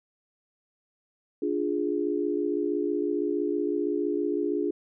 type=chord; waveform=sine; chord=D diminished; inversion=none; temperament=equal; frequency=293.7 / 349.2 / 415.3 Hz; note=D4 / F4 / Ab4; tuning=0 / 0 / 0 cents; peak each=-29 dBFS; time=1.42-4.71 s; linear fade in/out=5 ms; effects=none